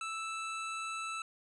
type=tone; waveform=25% pulse; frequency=1318.5 Hz; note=E6; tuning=in tune; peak=-33 dBFS; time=0.01-1.22 s; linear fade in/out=2 ms; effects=resampled to 22050 Hz